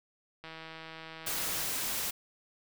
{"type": "click train", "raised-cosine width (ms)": 0.3, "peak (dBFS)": -29, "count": 195, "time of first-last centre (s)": [0.44, 1.645], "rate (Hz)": 161}
{"type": "noise", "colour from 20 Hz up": "white", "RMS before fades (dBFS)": -34, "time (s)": [1.26, 2.11], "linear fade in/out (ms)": 10}
{"effects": []}